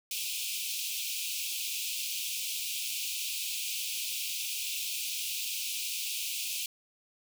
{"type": "high-pass noise", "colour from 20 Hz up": "pink", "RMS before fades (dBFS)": -35, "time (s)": [0.11, 6.66], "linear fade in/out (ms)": 2, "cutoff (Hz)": 2400, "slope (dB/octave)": 96, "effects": []}